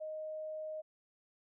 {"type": "tone", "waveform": "sine", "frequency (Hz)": 622.3, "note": "D#5", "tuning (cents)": 0, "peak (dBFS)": -39, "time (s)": [0, 0.82], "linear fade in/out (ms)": 20, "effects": []}